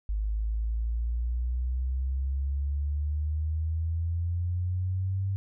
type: exponential sweep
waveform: sine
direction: up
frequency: 51.5 to 98 Hz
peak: -26 dBFS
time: 0.09-5.36 s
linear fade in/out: 0 ms
effects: none